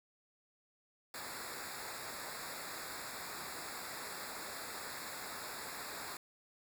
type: noise with comb filter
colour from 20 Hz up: pink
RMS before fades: -45 dBFS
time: 1.14-6.17 s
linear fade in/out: 2 ms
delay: 0.33 ms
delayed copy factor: -1
effects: none